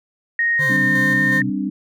sine tone with pitch glide, 1864.7 to 1825.3 Hz, A#6 to A#6, 0 to -37 cents, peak -15 dBFS, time 0.39-1.42 s, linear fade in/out 2 ms, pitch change -37 cents, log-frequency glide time 0.68-0.73 s
20% pulse tone with tremolo, 522 Hz, C5, 4 cents flat, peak -22 dBFS, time 0.58-1.42 s, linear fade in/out 50 ms, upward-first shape square, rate 2.7 Hz, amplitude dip 40%
sine tone with vibrato, 138.59 Hz, C#3, in tune, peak -25 dBFS, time 0.59-1.5 s, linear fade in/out 5 ms, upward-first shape sine, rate 6.7 Hz, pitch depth 160 cents each way
sine chord, G suspended fourth, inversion none, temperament just, 196 / 261.3 / 294 Hz, G3 / C4 / D4, 0 / -2 / +2 cents, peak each -23 / -25 / -24 dBFS, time 0.69-1.7 s, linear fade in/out 10 ms
effects none

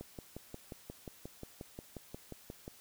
click train, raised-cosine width 2 ms, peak -30 dBFS, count 16, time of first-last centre 0.01-2.679 s, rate 5.62 Hz, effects white hiss -59 dBFS RMS until 2.8 s

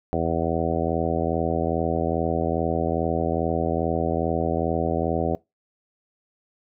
harmonic tone, 82.41 Hz, E2, in tune, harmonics 1 / 2 / 3 / 4 / 5 / 6 / 7 / 8 / 9, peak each -30 / -30 / -30 / -30 / -30 / -30 / -30 / -30 / -30 dBFS, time 0.13-5.35 s, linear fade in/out 0 ms, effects noise-tail reverb RT60 0.2 s tail -23 dB re dry

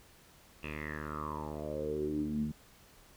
10% pulse tone with low-pass filter sweep, 75.7 Hz, D#2, 47 cents flat, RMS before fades -37 dBFS, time 0.63-2.52 s, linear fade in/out 5 ms, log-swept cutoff 2700 to 190 Hz, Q 8, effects pink hiss -60 dBFS RMS until 3.16 s

